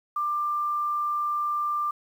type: tone with quantisation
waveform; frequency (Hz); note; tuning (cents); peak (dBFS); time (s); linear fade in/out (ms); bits
sine; 1188; D6; +20; -24; 0.16-1.91; 5; 9
effects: none